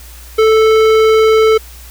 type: tone with tanh clipping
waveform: sine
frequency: 439.5 Hz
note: A4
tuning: 2 cents flat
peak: -8 dBFS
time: 0.38-1.58 s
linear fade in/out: 10 ms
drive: 17 dB
effects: added 60 Hz sine -33 dBFS peak until 1.9 s + white hiss -38 dBFS RMS until 1.9 s